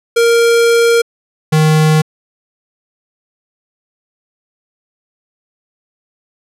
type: tone pair in turn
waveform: square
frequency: 466.2 / 155.58 Hz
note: A#4 / D#3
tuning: 0 / 0 cents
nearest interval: octave + perfect fifth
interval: 1900 cents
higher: first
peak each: -8 dBFS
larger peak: neither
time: 0.16-1.02 / 1.52-2.02 s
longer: first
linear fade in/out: 10 ms
effects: low-pass 12000 Hz 12 dB/octave